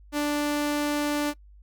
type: tone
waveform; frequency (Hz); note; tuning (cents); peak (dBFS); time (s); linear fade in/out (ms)
sawtooth; 293.7; D4; 0; -20; 0.12-1.34; 50
effects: noise-tail reverb RT60 0.1 s tail -22 dB re dry + added 50 Hz sine -48 dBFS peak until 1.62 s